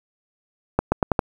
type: accelerating click train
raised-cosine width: 1 ms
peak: -3 dBFS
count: 5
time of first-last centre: 0.79-1.192 s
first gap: 130 ms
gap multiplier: 0.83
effects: 7-bit